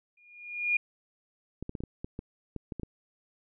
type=tone with exponential growth; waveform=sine; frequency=2430 Hz; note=D#7; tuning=42 cents flat; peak=-21 dBFS; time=0.17-0.77 s; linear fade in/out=5 ms; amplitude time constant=130 ms
type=clicks; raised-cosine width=3 ms; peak=-23 dBFS; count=11; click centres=1.626 / 1.694 / 1.752 / 1.805 / 1.837 / 2.045 / 2.191 / 2.563 / 2.722 / 2.797 / 2.833 s
effects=none